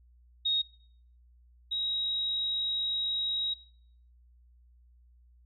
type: tone pair in turn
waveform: sine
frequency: 3750 / 3813 Hz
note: A#7 / A#7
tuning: +10 / +38 cents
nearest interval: unison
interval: 28 cents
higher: second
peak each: -25 / -29 dBFS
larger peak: first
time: 0.45-0.62 / 1.71-3.54 s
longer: second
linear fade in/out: 10 ms
effects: noise-tail reverb RT60 0.6 s tail -20 dB re dry + added 60 Hz sine -57 dBFS peak until 5.45 s